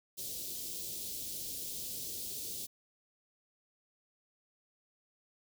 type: band-stop noise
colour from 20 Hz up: white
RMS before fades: -41 dBFS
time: 0.17-2.67 s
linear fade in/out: 20 ms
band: 500 to 3500 Hz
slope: 24 dB/octave
effects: none